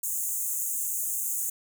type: high-pass noise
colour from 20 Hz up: pink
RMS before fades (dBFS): -30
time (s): 0.03-1.5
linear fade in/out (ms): 5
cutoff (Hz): 6500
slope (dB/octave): 96
effects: none